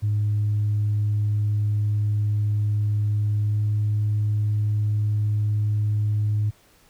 sine tone with pitch glide, 104.7 to 105.37 Hz, G#2 to G#2, +15 to +26 cents, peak -18 dBFS, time 0.02-6.51 s, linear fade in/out 20 ms, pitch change +11 cents, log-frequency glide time 3.44-3.59 s, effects tanh soft clip ceiling -16 dBFS + pink hiss -57 dBFS RMS until 6.89 s

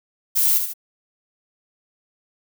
violet noise with echo, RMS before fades -18 dBFS, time 0.35-0.59 s, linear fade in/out 20 ms, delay 74 ms, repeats 2, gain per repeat -6 dB, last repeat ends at 0.738 s, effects none

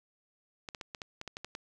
clicks, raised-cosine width 0.2 ms, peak -23 dBFS, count 10, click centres 0.688 / 0.748 / 0.812 / 0.948 / 1.018 / 1.214 / 1.277 / 1.369 / 1.446 / 1.551 s, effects none

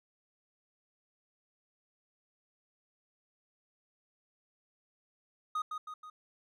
triangle tone with echo, 1244.5 Hz, D#6, in tune, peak -29 dBFS, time 5.55-5.62 s, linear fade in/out 5 ms, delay 160 ms, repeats 3, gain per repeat -5 dB, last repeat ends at 6.1 s, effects none

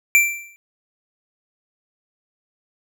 square tone with exponential decay, 2349 Hz, D7, in tune, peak -9 dBFS, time 0.15-0.56 s, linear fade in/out 0 ms, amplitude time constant 87 ms, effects none

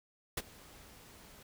pink noise with ADSR envelope, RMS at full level -33 dBFS, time 0.37-1.43 s, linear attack 7 ms, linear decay 34 ms, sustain -23 dB, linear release 5 ms, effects none

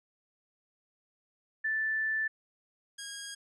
sine / 10% pulse tone pair in turn, 1760 / 1634.7 Hz, A6 / G#6, 0 / -28 cents, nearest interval minor second, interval 128 cents, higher first, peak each -28 / -31 dBFS, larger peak first, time 1.64-2.28 / 2.98-3.35 s, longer first, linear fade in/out 10 ms, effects resampled to 24000 Hz

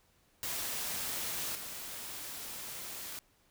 white noise with level steps, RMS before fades -37 / -43 dBFS, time 0.43-3.19 s, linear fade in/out 0 ms, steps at 1.55 s, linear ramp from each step 2 ms, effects pink hiss -69 dBFS RMS until 3.5 s

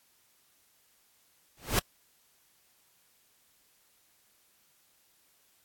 pink noise with exponential growth, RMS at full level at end -22 dBFS, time 1.57-1.79 s, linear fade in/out 2 ms, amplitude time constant 47 ms, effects white hiss -67 dBFS RMS until 5.64 s + AAC 64 kbps

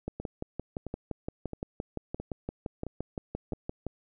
two click trains, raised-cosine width 2 ms, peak -20 / -23 dBFS, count 23 / 6, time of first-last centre 0.08-3.867 / 0.2-3.533 s, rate 5.81 / 1.5 Hz, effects none

